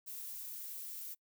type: noise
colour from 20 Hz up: violet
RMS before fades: -45 dBFS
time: 0.06-1.15 s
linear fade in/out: 20 ms
effects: noise-tail reverb RT60 0.1 s tail -24 dB re dry